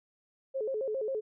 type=tone with vibrato; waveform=sine; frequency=479.6 Hz; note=A#4; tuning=49 cents sharp; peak=-30 dBFS; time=0.54-1.21 s; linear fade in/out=20 ms; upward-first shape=square; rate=7.4 Hz; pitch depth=190 cents each way; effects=none